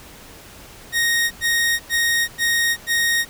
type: tone bursts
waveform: sawtooth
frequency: 1864.7 Hz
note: A#6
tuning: in tune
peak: -13 dBFS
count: 5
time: 0.92-3.254 s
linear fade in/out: 50 ms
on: 390 ms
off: 96 ms
effects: pink hiss -42 dBFS RMS until 3.29 s

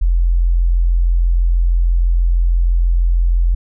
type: tone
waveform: sine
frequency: 43.1 Hz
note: F1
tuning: 22 cents flat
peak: -10 dBFS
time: 0.01-3.55 s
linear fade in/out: 10 ms
effects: none

